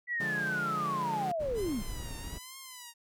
sine linear sweep, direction down, 1973 to 178.9 Hz, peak -30 dBFS, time 0.07-1.83 s, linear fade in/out 50 ms
sawtooth chord, D diminished, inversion none, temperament equal, 146.83 / 174.61 / 207.7 Hz, D3 / F3 / Ab3, 0 / 0 / 0 cents, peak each -37 dBFS, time 0.2-1.32 s, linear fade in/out 5 ms
brown noise, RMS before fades -40 dBFS, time 1.39-2.39 s, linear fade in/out 20 ms
5% pulse tone with vibrato, 987.8 Hz, B5, in tune, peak -33 dBFS, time 1.54-2.94 s, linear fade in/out 50 ms, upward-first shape triangle, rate 1.2 Hz, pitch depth 150 cents each way
effects none

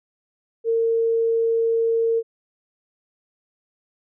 sine tone, 456.7 Hz, A#4, 36 cents flat, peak -17 dBFS, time 0.64-2.23 s, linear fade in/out 50 ms, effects none

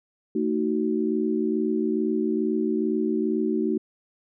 sine chord, D# diminished, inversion second, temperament just, 224 / 311.1 / 373.4 Hz, A3 / D#4 / F#4, +31 / 0 / +16 cents, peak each -26 dBFS, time 0.35-3.78 s, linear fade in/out 5 ms, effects none

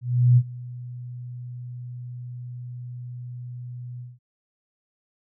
sine tone with ADSR envelope, 123 Hz, B2, 7 cents flat, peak -11 dBFS, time 0.01-4.19 s, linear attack 360 ms, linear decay 56 ms, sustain -22 dB, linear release 190 ms, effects none

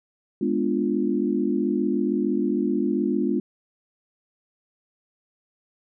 sine chord, G# diminished seventh, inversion none, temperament equal, 207.7 / 246.9 / 293.7 / 349.2 Hz, G#3 / B3 / D4 / F4, 0 / 0 / 0 / 0 cents, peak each -26 dBFS, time 0.41-3.4 s, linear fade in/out 5 ms, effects none

